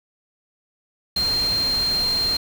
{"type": "tone in noise", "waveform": "sine", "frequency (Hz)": 4186, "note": "C8", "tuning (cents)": 0, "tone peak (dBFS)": -19, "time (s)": [1.16, 2.37], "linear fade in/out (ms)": 5, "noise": "pink", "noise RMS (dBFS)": -31, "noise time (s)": [1.16, 2.37], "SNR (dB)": 9, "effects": []}